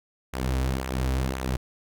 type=tone with flanger; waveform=sawtooth; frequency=65 Hz; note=C2; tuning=11 cents flat; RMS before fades=-27 dBFS; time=0.33-1.57 s; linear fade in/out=10 ms; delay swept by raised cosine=0.2 to 5.8 ms; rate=1.9 Hz; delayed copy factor=-0.55; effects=none